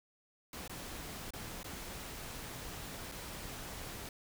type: noise with dropouts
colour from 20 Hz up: pink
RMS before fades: -45 dBFS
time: 0.53-4.09 s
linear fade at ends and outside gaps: 2 ms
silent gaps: 0.678-0.695 / 1.306-1.335 / 1.631-1.643 / 3.116-3.12 s
effects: none